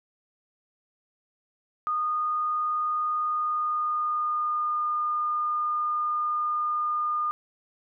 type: tone with pitch glide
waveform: sine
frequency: 1229 to 1215.6 Hz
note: D#6 to D#6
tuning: -22 to -41 cents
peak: -24 dBFS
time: 1.87-7.31 s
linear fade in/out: 0 ms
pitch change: -19 cents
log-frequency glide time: 3.22-4.86 s
effects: none